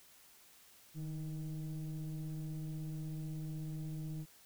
sine tone with frequency modulation, 153.9 Hz, D#3, 19 cents flat, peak -37 dBFS, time 0.94-4.26 s, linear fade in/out 50 ms, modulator 162 Hz, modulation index 0.61, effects tanh soft clip ceiling -37 dBFS + white hiss -62 dBFS RMS until 4.45 s

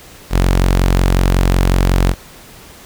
sawtooth tone, 45.45 Hz, F#1, 30 cents flat, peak -6 dBFS, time 0.3-2.15 s, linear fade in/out 50 ms, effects pink hiss -39 dBFS RMS until 2.85 s

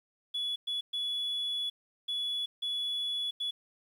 sine tone bursts at uneven times, 3407 Hz, G#7, 44 cents sharp, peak -29 dBFS, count 6, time 0.34-0.56 / 0.67-0.81 / 0.93-1.7 / 2.08-2.46 / 2.62-3.31 / 3.4-3.51 s, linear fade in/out 10 ms, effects tanh soft clip ceiling -28 dBFS + 10-bit

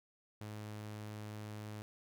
sawtooth tone, 106.1 Hz, G#2, 38 cents sharp, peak -40 dBFS, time 0.41-1.82 s, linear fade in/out 0 ms, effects none

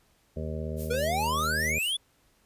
harmonic tone, 78.1 Hz, D#2, 7 cents sharp, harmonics 1 / 2 / 3 / 5 / 6 / 7 / 8, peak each -34 / -37 / -39 / -41 / -42 / -42 / -43 dBFS, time 0.36-1.79 s, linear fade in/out 10 ms
violet noise with tremolo, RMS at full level -39 dBFS, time 0.76-1.98 s, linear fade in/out 50 ms, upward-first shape sine, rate 4.8 Hz, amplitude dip 75%
square exponential sweep, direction up, 466.2 to 3512 Hz, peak -27 dBFS, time 0.9-1.97 s, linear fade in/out 10 ms
clicks, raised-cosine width 0.3 ms, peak -32 dBFS, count 2, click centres 0.937 / 0.951 s
effects pink hiss -66 dBFS RMS until 2.45 s + resampled to 32000 Hz

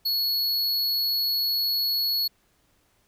square tone, 4367 Hz, C#8, 27 cents flat, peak -23 dBFS, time 0.05-2.28 s, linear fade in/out 10 ms, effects pink hiss -66 dBFS RMS until 3.07 s

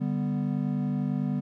triangle chord, G major, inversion second, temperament equal, 146.83 / 196 / 246.9 Hz, D3 / G3 / B3, 0 / 0 / 0 cents, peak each -28 dBFS, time 0-1.41 s, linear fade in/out 20 ms, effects none

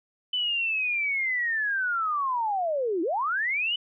sine linear two-way sweep, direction down then up, 3017 to 313.6 to 3017 Hz, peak -24 dBFS, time 0.33-3.76 s, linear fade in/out 5 ms, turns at 3.02 s, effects none

